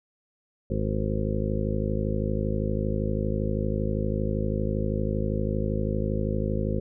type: harmonic tone with a mistuned harmonic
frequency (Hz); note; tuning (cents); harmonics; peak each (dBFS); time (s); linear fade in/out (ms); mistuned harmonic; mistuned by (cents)
52.6; G#1; +23; 1 / 2 / 3 / 4 / 5 / 6 / 7 / 8 / 9 / 10; -30 / -30 / -33 / -31 / -37 / -40 / -34 / -44 / -36 / -35; 0.7-6.8; 5; 8; +45
effects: none